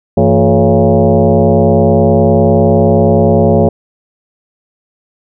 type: tone with frequency modulation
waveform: sine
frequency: 164.81 Hz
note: E3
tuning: in tune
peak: -5 dBFS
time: 0.17-3.69 s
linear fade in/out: 5 ms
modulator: 130 Hz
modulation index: 3.9
effects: none